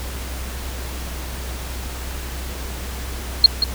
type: tone with echo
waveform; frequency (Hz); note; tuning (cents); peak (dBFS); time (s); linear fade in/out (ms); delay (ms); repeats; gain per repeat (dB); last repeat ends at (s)
sine; 4252; C8; +27; -3; 3.44-3.46; 2; 180; 1; -10; 3.64
effects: added 63 Hz sine -28 dBFS peak until 3.74 s + pink hiss -33 dBFS RMS until 3.74 s